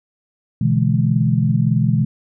sine chord, E dominant seventh, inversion second, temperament equal with one note detuned, 123.47 / 146.83 / 164.81 / 210.1 Hz, B2 / D3 / E3 / G#3, 0 / 0 / 0 / +20 cents, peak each -17 / -20 / -19 / -20 dBFS, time 0.61-2.05 s, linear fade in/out 5 ms, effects none

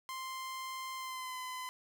sawtooth tone with pitch glide, 1046.5 to 1017.3 Hz, C6 to C6, 0 to -49 cents, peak -36 dBFS, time 0.09-1.69 s, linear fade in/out 0 ms, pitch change -49 cents, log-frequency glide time 0.96-1.38 s, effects none

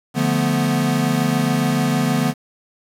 square chord, B half-diminished seventh, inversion first, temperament equal, 146.83 / 174.61 / 220 / 246.9 Hz, D3 / F3 / A3 / B3, 0 / 0 / 0 / 0 cents, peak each -22 / -24 / -24 / -21 dBFS, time 0.14-2.34 s, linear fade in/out 50 ms, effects resampled to 32000 Hz + 7-bit

